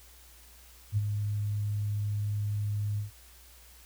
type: tone with ADSR envelope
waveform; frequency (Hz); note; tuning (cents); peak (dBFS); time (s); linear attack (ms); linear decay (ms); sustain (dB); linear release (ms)
sine; 103.83; G#2; 0; -22; 0.92-3.11; 51; 31; -6; 130
effects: added 60 Hz sine -55 dBFS peak until 3.85 s + white hiss -56 dBFS RMS until 3.85 s